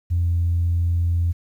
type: tone with pitch glide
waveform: sine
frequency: 86.4 to 85.65 Hz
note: F2 to F2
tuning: -18 to -33 cents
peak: -16 dBFS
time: 0.1-1.33 s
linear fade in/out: 20 ms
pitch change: -15 cents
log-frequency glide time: 0.21-0.27 s
effects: tanh soft clip ceiling -13 dBFS + 9-bit